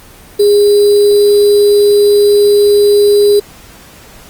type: tone with sample-and-hold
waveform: sine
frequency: 410.2 Hz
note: G#4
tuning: 21 cents flat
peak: -4 dBFS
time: 0.39-3.4 s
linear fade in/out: 10 ms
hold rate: 4410 Hz
effects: pink hiss -37 dBFS RMS until 4.29 s + Opus 24 kbps